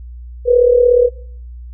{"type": "tone with amplitude modulation", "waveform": "sine", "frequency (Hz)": 488, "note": "B4", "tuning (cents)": -21, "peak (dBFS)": -4, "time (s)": [0.45, 1.1], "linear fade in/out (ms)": 50, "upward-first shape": "sine", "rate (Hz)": 36.9, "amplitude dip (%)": 70, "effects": ["noise-tail reverb RT60 0.5 s tail -19 dB re dry", "added 60 Hz sine -29 dBFS peak until 1.73 s"]}